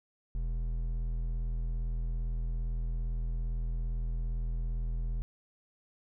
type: tone with hard clipping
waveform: triangle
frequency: 41.2 Hz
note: E1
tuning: in tune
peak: -32 dBFS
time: 0.35-5.22 s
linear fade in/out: 0 ms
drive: 11 dB
effects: none